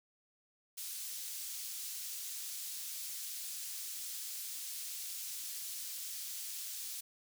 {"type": "high-pass noise", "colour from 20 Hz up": "pink", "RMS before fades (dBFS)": -43, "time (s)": [0.77, 7.01], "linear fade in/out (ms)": 10, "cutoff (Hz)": 5400, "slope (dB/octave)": 12, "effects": []}